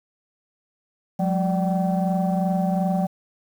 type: tone cluster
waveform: sine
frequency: 180.4 / 203.1 / 588 / 766 Hz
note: F#3 / G#3 / D5 / G5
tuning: -44 / -38 / +2 / -40 cents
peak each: -20 / -28 / -28 / -26 dBFS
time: 1.19-3.07 s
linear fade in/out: 10 ms
effects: tanh soft clip ceiling -13 dBFS + 8-bit